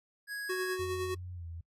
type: tone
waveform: square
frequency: 1661.2 Hz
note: G#6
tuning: in tune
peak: -37 dBFS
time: 0.27-0.78 s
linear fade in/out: 50 ms
type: tone with tremolo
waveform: square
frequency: 370 Hz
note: F#4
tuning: in tune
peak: -32 dBFS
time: 0.49-1.15 s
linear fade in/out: 10 ms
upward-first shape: sine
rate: 9.8 Hz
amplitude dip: 35%
type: tone with pitch glide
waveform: sine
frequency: 90 to 83.49 Hz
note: F#2 to E2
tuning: -47 to +23 cents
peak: -40 dBFS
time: 0.79-1.61 s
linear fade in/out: 5 ms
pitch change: -130 cents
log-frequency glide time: 1.33-1.46 s
effects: noise-tail reverb RT60 0.1 s tail -23 dB re dry + resampled to 32000 Hz